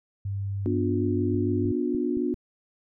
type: tone with pitch glide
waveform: sine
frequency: 98.9 to 99.93 Hz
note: G2 to G2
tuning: +16 to +34 cents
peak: -27 dBFS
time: 0.25-1.72 s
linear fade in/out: 5 ms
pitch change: +18 cents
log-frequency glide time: 1.25-1.38 s
type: chord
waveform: sine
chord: B diminished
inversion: none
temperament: equal with one note detuned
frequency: 246.9 / 293.7 / 357.8 Hz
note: B3 / D4 / F4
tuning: 0 / 0 / +42 cents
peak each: -28 dBFS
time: 0.66-2.34 s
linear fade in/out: 0 ms
type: clicks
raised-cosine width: 5 ms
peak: -27 dBFS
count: 5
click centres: 1.344 / 1.652 / 1.948 / 2.17 / 2.342 s
effects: none